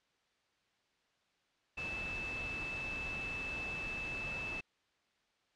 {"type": "tone in noise", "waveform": "sine", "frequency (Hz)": 2628, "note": "E7", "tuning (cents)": -6, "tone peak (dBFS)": -38, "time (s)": [1.77, 4.61], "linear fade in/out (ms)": 10, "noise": "pink", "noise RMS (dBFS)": -45, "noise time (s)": [1.77, 4.61], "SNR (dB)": 4, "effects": ["white hiss -75 dBFS RMS until 5.55 s", "low-pass 4000 Hz 12 dB/octave"]}